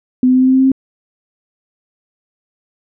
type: tone with pitch steps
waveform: sine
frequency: 253.5 / 255.3 / 257 / 258.8 / 260.6 / 262.4 / 264.3 / 266.1 Hz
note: B3 / C4 / C4 / C4 / C4 / C4 / C4 / C4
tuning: +45 / -42 / -31 / -19 / -7 / +5 / +18 / +29 cents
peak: -7 dBFS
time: 0.23-0.718 s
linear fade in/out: 2 ms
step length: 61 ms
effects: none